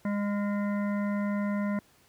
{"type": "harmonic tone with a mistuned harmonic", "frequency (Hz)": 204.3, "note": "G#3", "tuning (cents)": -28, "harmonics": [1, 3, 5, 7, 9, 10], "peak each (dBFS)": [-27, -37, -41, -44, -46, -47], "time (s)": [0.05, 1.79], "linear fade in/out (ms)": 2, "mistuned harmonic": 7, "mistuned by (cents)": -25, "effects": ["pink hiss -62 dBFS RMS until 2.08 s", "high-pass 60 Hz 12 dB/octave"]}